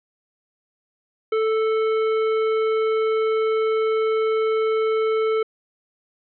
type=tone with hard clipping; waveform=sine; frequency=440 Hz; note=A4; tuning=in tune; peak=-20 dBFS; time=1.32-5.43 s; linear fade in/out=5 ms; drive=11 dB; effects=resampled to 11025 Hz